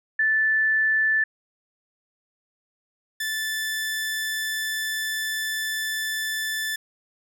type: tone pair in turn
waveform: sine / sawtooth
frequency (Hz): 1755 / 1755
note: A6 / A6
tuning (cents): -5 / -5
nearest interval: unison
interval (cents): 0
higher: neither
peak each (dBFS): -18 / -22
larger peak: first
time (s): 0.19-1.24 / 3.2-6.76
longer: second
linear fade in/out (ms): 5
effects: none